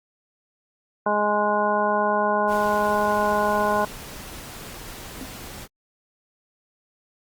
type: harmonic tone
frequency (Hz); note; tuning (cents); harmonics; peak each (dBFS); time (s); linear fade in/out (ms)
208.4; G#3; +6; 1 / 2 / 3 / 4 / 5 / 7; -29 / -28 / -24 / -25 / -24 / -29; 1.06-3.85; 5
type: noise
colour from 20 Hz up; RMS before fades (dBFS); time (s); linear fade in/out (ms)
pink; -38; 2.47-5.68; 50
type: tone with exponential decay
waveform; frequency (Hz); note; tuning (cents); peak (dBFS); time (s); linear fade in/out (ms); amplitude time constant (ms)
sine; 261.6; C4; 0; -29; 5.21-5.33; 2; 24
effects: Opus 32 kbps